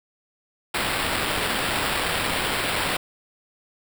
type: noise with sample-and-hold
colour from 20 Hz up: white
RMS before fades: -25 dBFS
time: 0.74-2.97 s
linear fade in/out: 5 ms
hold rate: 6300 Hz
effects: none